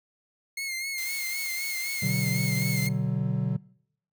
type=tone with vibrato; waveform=sawtooth; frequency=2142 Hz; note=C7; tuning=40 cents sharp; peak=-27 dBFS; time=0.57-2.89 s; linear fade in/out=5 ms; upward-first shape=sine; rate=3.9 Hz; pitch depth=48 cents each way
type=noise; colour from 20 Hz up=blue; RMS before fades=-37 dBFS; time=0.98-2.87 s; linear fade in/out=0 ms
type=chord; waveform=triangle; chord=B minor; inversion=none; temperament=equal with one note detuned; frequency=123.47 / 146.83 / 187.8 Hz; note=B2 / D3 / F#3; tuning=0 / 0 / +26 cents; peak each=-27 dBFS; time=2.02-3.57 s; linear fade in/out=10 ms
effects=noise-tail reverb RT60 0.7 s tail -23 dB re dry